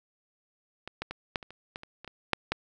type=clicks; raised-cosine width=0.3 ms; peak=-22 / -17 / -20 / -12 / -27 / -30 / -21 / -28 / -27 / -25 / -7 / -11 dBFS; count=12; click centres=0.876 / 1.02 / 1.11 / 1.358 / 1.428 / 1.506 / 1.759 / 1.834 / 2.046 / 2.077 / 2.333 / 2.52 s; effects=none